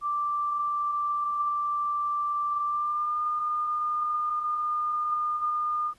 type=tone with pitch glide; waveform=sine; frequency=1174.7 to 1214.7 Hz; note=D6 to D#6; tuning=0 to -42 cents; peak=-25 dBFS; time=0.01-5.94 s; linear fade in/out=50 ms; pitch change=+58 cents; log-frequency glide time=2.65-3.21 s; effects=pink hiss -63 dBFS RMS until 5.98 s + AAC 32 kbps